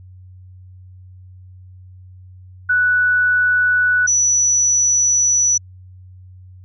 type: tone pair in turn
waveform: sine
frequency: 1480 / 5920 Hz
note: F#6 / F#8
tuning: 0 / 0 cents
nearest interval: 2 octaves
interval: 2400 cents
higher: second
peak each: -12 dBFS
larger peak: neither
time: 2.69-4.07 / 4.07-5.58 s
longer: second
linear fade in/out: 10 ms
effects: added 92 Hz sine -38 dBFS peak until 6.64 s